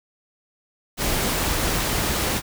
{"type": "noise", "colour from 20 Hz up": "pink", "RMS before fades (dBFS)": -23, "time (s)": [0.97, 2.42], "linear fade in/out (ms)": 50, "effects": []}